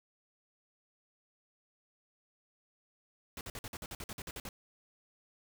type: noise bursts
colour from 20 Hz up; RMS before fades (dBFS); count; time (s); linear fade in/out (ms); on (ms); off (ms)
pink; -43; 13; 3.37-4.49; 2; 40; 50
effects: none